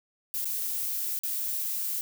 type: noise with dropouts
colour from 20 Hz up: violet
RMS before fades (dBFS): -31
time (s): 0.34-2.01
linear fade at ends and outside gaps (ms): 0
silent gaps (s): 0.445-0.454 / 1.19-1.235
effects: none